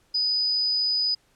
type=tone; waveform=sine; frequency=4978 Hz; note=D#8; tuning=in tune; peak=-21 dBFS; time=0.14-1.15 s; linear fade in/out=10 ms; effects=pink hiss -64 dBFS RMS until 1.35 s + low-pass 11000 Hz 12 dB/octave